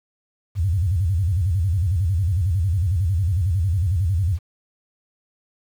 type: tone with vibrato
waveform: sine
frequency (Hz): 89.9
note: F#2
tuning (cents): -49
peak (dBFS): -17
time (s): 0.55-4.39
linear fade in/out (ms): 50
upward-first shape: square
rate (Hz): 11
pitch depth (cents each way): 190
effects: 8-bit